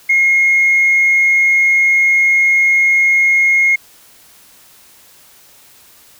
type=tone; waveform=sine; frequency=2150 Hz; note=C7; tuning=47 cents sharp; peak=-7 dBFS; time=0.09-3.76 s; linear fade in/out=10 ms; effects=tanh soft clip ceiling -5 dBFS + white hiss -45 dBFS RMS until 6.19 s